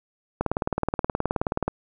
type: click train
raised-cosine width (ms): 1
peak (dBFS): -9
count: 25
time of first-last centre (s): 0.41-1.68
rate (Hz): 18.9
effects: none